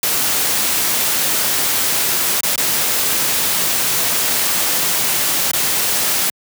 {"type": "noise with dropouts", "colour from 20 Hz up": "white", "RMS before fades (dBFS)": -17, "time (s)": [0.03, 6.3], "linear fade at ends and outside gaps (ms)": 2, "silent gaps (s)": [[2.407, 2.433], [2.559, 2.578], [5.514, 5.533]], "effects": ["high-pass 100 Hz 12 dB/octave"]}